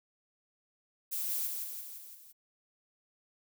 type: noise with echo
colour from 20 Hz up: violet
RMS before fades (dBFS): -35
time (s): 1.11-1.48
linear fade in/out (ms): 20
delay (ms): 170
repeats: 5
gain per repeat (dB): -4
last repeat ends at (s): 2.33
effects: none